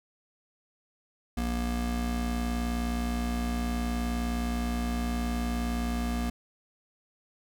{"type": "tone pair together", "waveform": "square", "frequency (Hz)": [59.33, 237.3], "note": ["A#1", "A#3"], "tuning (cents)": [31, 31], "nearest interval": "2 octaves", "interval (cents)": 2400, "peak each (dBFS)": [-31, -32], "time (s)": [1.37, 6.3], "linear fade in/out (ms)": 5, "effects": []}